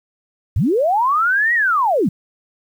sine linear two-way sweep, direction up then down, 66 to 1944 to 145.6 Hz, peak -13 dBFS, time 0.56-2.09 s, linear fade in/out 5 ms, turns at 1.54 s, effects 8-bit

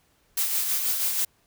blue noise with tremolo, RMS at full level -24 dBFS, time 0.37-1.25 s, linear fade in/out 5 ms, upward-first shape sine, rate 6.2 Hz, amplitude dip 40%, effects pink hiss -65 dBFS RMS until 1.46 s

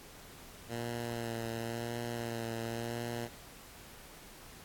10% pulse tone with vibrato, 116.54 Hz, A#2, in tune, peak -28 dBFS, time 0.68-3.29 s, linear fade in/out 50 ms, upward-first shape sine, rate 0.94 Hz, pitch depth 27 cents each way, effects pink hiss -53 dBFS RMS until 4.64 s + AAC 64 kbps

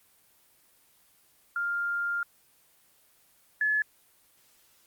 sine tone pair in turn, 1400 / 1713.3 Hz, F6 / A6, +4 / -47 cents, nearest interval minor third, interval 349 cents, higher second, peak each -27 / -23 dBFS, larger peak second, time 1.56-2.23 / 3.61-3.82 s, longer first, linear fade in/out 2 ms, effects white hiss -63 dBFS RMS until 4.86 s + Opus 24 kbps

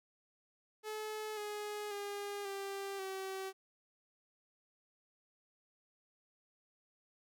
sawtooth tone with pitch steps, 430 / 417.8 / 405.9 / 394.3 / 383.1 Hz, A4 / G#4 / G#4 / G4 / G4, -40 / +10 / -40 / +10 / -40 cents, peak -36 dBFS, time 0.83-3.53 s, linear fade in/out 50 ms, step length 540 ms, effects none

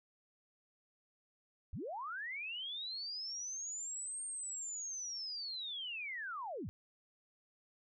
sine linear two-way sweep, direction up then down, 47 to 8700 to 59.5 Hz, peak -40 dBFS, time 1.73-6.69 s, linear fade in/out 0 ms, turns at 4.25 s, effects none

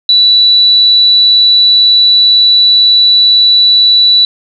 sine tone, 3951 Hz, B7, in tune, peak -3 dBFS, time 0.09-4.25 s, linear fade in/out 2 ms, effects none

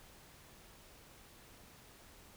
silence, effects pink hiss -59 dBFS RMS until 2.36 s

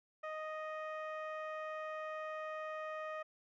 15% pulse tone with low-pass filter, 622.3 Hz, D#5, in tune, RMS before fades -43 dBFS, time 0.23-3.23 s, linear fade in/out 10 ms, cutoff 1600 Hz, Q 0.75, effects none

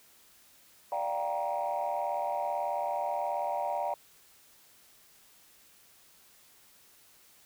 sine chord, G minor seventh, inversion second, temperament just, 588 / 705.6 / 784 / 940.8 Hz, D5 / F5 / G5 / Bb5, +2 / +18 / 0 / +16 cents, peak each -34 dBFS, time 0.92-3.94 s, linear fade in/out 2 ms, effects tanh soft clip ceiling -23 dBFS + white hiss -60 dBFS RMS until 7.45 s

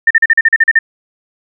sine tone bursts, 1806 Hz, A6, 45 cents sharp, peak -4 dBFS, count 10, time 0.07-0.79 s, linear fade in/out 5 ms, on 36 ms, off 40 ms, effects none

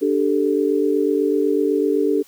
sine chord, D suspended fourth, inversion none, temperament equal, 293.7 / 392 / 440 Hz, D4 / G4 / A4, 0 / 0 / 0 cents, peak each -20 dBFS, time 0.01-2.23 s, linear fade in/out 20 ms, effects white hiss -51 dBFS RMS until 2.27 s

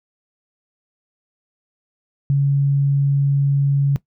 sine tone, 140 Hz, C#3, 18 cents sharp, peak -13 dBFS, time 2.3-3.96 s, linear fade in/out 0 ms, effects noise-tail reverb RT60 0.1 s tail -18 dB re dry

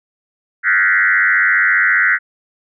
sine tone with frequency modulation, 1721 Hz, A6, 39 cents flat, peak -10 dBFS, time 0.63-2.19 s, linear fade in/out 50 ms, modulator 94.8 Hz, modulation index 3.3, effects none

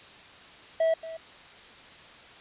triangle tone with echo, 650 Hz, E5, 24 cents flat, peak -19 dBFS, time 0.8-0.94 s, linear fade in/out 5 ms, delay 230 ms, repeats 1, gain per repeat -15 dB, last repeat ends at 1.17 s, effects white hiss -49 dBFS RMS until 2.4 s + resampled to 8000 Hz

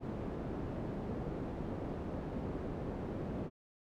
white low-pass noise, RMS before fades -40 dBFS, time 0-3.5 s, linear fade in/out 50 ms, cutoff 370 Hz, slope 12 dB/octave, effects none

